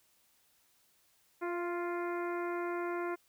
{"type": "harmonic tone with a mistuned harmonic", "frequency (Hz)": 349.2, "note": "F4", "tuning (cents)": 0, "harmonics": [1, 2, 3, 4, 5, 6, 7], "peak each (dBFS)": [-35, -42, -42, -44, -50, -49, -55], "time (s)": [1.41, 3.16], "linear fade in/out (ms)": 20, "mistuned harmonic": 2, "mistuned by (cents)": -22, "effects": ["white hiss -70 dBFS RMS until 3.28 s"]}